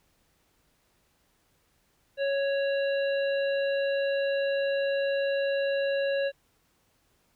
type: harmonic tone with a mistuned harmonic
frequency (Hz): 554.4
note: C#5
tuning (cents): 0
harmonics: 1 / 3 / 5 / 7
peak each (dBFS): -25 / -35 / -39 / -42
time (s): 2.17-6.32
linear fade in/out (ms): 50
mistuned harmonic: 7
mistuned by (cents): +29
effects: pink hiss -69 dBFS RMS until 7.35 s

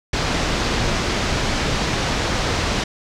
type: low-pass noise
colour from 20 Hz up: pink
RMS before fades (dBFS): -21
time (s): 0.13-2.84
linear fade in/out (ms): 5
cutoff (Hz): 6200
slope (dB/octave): 24
effects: none

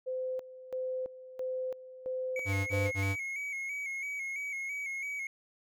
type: tone with tremolo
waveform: sine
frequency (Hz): 514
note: C5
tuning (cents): -31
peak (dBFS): -32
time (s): 0.06-2.92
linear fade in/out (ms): 20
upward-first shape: square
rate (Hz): 1.5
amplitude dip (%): 80
type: tone with vibrato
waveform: triangle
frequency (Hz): 2217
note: C#7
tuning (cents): 0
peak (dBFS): -33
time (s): 2.36-5.27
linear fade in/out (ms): 2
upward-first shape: square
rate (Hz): 3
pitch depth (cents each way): 42
type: tone bursts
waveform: square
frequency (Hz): 97.8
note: G2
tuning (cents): -4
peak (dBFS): -30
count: 3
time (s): 2.45-3.162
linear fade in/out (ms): 50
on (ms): 220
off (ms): 26
effects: none

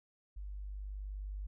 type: tone with level ramp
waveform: sine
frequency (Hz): 49.67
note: G1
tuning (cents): +24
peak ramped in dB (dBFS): -41 to -38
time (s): 0.36-1.47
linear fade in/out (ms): 10
effects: none

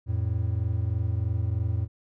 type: tone pair together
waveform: triangle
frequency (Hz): 86.86 / 110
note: F2 / A2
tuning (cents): -9 / 0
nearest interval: major third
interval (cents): 409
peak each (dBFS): -25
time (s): 0.06-1.88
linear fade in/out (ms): 50
effects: none

